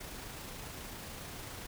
pink noise with amplitude modulation, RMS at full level -44 dBFS, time 0-1.67 s, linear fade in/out 10 ms, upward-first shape sine, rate 27.3 Hz, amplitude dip 25%, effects none

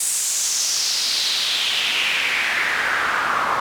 pink noise with band-pass filter sweep, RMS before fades -21 dBFS, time 0-3.6 s, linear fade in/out 5 ms, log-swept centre 8600 to 1100 Hz, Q 3.2, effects none

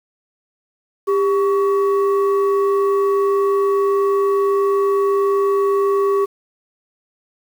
sine tone pair together, 397.6 / 1124.6 Hz, G4 / C#6, +25 / +25 cents, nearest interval octave + tritone, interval 1800 cents, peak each -13 / -20 dBFS, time 1.07-6.26 s, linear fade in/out 20 ms, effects tanh soft clip ceiling -9 dBFS + 7-bit

